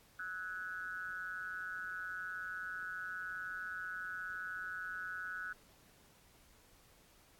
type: tone with amplitude modulation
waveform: sine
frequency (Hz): 1480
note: F#6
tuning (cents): 0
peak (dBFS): -36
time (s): 0.19-5.53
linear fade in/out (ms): 5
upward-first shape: sine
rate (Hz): 181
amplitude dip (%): 90
effects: pink hiss -65 dBFS RMS until 7.39 s + AAC 64 kbps